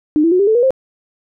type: tone with pitch steps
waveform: sine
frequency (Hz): 303 / 332.3 / 364.5 / 399.8 / 438.5 / 481 / 527.6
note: D#4 / E4 / F#4 / G4 / A4 / B4 / C5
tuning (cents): -46 / +14 / -26 / +34 / -6 / -46 / +14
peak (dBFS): -9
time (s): 0.16-0.706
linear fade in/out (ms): 0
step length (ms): 78
effects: none